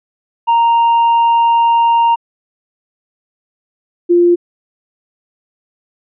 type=tone pair in turn; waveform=triangle / sine; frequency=930 / 348.4 Hz; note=A#5 / F4; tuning=-4 / -4 cents; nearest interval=octave + perfect fourth; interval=1700 cents; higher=first; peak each=-6 dBFS; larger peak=neither; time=0.47-2.16 / 4.09-4.36 s; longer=first; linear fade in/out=20 ms; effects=resampled to 8000 Hz